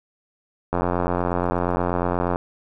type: click train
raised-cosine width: 1 ms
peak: -8 dBFS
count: 145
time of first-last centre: 0.73-2.359 s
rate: 88.4 Hz
effects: none